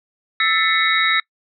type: tone cluster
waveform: sine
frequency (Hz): 1315 / 1772 / 2027 / 2198 / 3809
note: E6 / A6 / B6 / C#7 / A#7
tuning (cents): -5 / +12 / +45 / -15 / +37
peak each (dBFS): -21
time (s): 0.4-1.2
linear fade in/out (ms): 2
effects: noise-tail reverb RT60 0.1 s tail -26 dB re dry